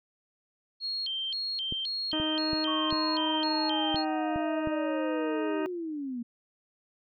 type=tone with vibrato; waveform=sine; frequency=3671 Hz; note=A#7; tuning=27 cents flat; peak=-30 dBFS; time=0.8-4.05 s; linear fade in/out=50 ms; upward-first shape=square; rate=1.9 Hz; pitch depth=270 cents each way
type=clicks; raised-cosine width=3 ms; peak=-23 dBFS; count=7; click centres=1.724 / 2.2 / 2.532 / 2.927 / 3.945 / 4.36 / 4.673 s
type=harmonic tone; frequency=311.1 Hz; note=D#4; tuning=in tune; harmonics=1 / 2 / 3 / 4 / 5 / 6 / 8 / 9; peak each=-30 / -36 / -40 / -42 / -44 / -46 / -48 / -49 dBFS; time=2.13-5.66 s; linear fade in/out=0 ms
type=linear sweep; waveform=sine; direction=down; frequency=1118 to 230 Hz; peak=-32 dBFS; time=2.67-6.23 s; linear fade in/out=10 ms
effects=none